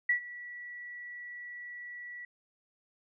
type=tone with ADSR envelope; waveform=sine; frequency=1946 Hz; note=B6; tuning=26 cents flat; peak=-22 dBFS; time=0.09-2.25 s; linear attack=6 ms; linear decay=100 ms; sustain=-19 dB; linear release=3 ms; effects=none